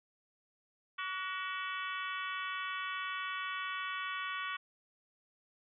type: harmonic tone with a mistuned harmonic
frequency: 378.2 Hz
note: F#4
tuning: 38 cents sharp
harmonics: 3 / 4 / 5 / 6 / 7 / 8 / 9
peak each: -40 / -42 / -44 / -46 / -47 / -48 / -49 dBFS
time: 0.98-4.57 s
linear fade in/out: 10 ms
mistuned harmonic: 4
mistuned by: -54 cents
effects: none